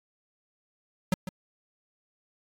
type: tone with echo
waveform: square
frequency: 185 Hz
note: F#3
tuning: in tune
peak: -21 dBFS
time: 1.12-1.14 s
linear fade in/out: 2 ms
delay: 150 ms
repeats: 1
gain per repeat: -12 dB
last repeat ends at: 1.29 s
effects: AAC 64 kbps